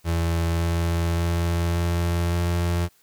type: tone with pitch steps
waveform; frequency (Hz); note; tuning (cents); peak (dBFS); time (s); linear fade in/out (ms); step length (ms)
35% pulse; 83.8 / 84.43 / 85.07 / 85.71 / 86.36; E2 / E2 / F2 / F2 / F2; +29 / +42 / -45 / -32 / -19; -19; 0.04-2.89; 50; 570
effects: white hiss -60 dBFS RMS until 3.02 s